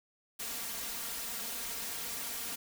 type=noise with comb filter; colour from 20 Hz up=white; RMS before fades=-39 dBFS; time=0.39-2.56 s; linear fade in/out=10 ms; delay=4.3 ms; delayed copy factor=+0.75; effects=none